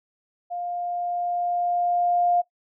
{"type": "tone with level ramp", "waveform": "sine", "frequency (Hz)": 704, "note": "F5", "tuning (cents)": 14, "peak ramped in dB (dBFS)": [-28, -17], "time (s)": [0.5, 2.42], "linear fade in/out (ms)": 20, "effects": ["noise-tail reverb RT60 0.1 s tail -17 dB re dry"]}